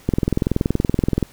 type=click train; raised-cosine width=3 ms; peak=-4 dBFS; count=25; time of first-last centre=0.09-1.227 s; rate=21.1 Hz; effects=pink hiss -48 dBFS RMS until 1.32 s